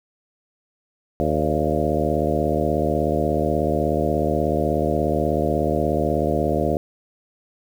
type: harmonic tone with a mistuned harmonic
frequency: 76.5 Hz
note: D#2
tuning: 29 cents flat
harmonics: 1 / 2 / 3 / 4 / 5 / 6 / 7 / 8 / 9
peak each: -27 / -27 / -27 / -27 / -27 / -27 / -27 / -27 / -27 dBFS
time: 1.2-6.77 s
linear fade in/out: 0 ms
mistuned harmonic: 8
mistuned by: -51 cents
effects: 8-bit